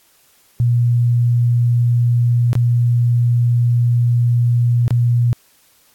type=tone with dropouts; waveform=sine; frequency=120 Hz; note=B2; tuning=49 cents flat; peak=-11 dBFS; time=0.6-5.33 s; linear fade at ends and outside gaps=0 ms; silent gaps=2.531-2.553 / 4.88-4.907 s; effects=white hiss -54 dBFS RMS until 5.94 s + AAC 64 kbps